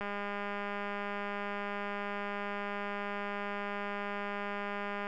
click train, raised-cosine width 0.5 ms, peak -23 dBFS, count 1028, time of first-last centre 0.01-5.069 s, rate 203 Hz, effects none

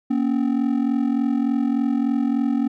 triangle ring-modulated tone, 257.5 Hz, C4, 28 cents flat, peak -13 dBFS, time 0.1-2.68 s, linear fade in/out 10 ms, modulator 21.7 Hz, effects none

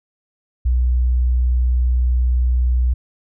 sine tone, 61.74 Hz, B1, in tune, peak -13 dBFS, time 0.65-2.94 s, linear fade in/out 10 ms, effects none

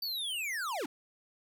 square linear sweep, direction down, 4639 to 240 Hz, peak -34 dBFS, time 0.02-0.86 s, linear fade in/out 5 ms, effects none

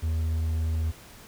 triangle tone, 80.3 Hz, E2, 45 cents flat, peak -22 dBFS, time 0.02-0.92 s, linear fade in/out 20 ms, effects pink hiss -49 dBFS RMS until 1.27 s

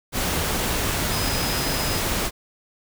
sine tone in noise, 5040 Hz, D#8, 21 cents sharp, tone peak -31 dBFS, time 1.09-2.02 s, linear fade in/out 50 ms, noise pink, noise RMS -24 dBFS, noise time 0.12-2.31 s, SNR -10 dB, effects none

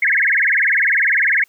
sine tone with vibrato, 1886 Hz, A#6, 20 cents sharp, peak -12 dBFS, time 0.02-1.44 s, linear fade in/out 5 ms, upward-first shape sine, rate 20 Hz, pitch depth 290 cents each way, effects white hiss -57 dBFS RMS until 1.48 s + high-pass 200 Hz 12 dB/octave

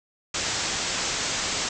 white low-pass noise, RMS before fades -28 dBFS, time 0.34-1.69 s, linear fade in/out 5 ms, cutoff 7800 Hz, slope 96 dB/octave, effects none

